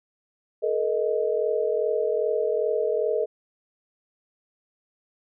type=tone cluster; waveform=sine; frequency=432.5 / 475 / 625 Hz; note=A4 / A#4 / D#5; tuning=-30 / +33 / +8 cents; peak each=-25 / -26 / -27 dBFS; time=0.62-3.26 s; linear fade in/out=20 ms; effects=none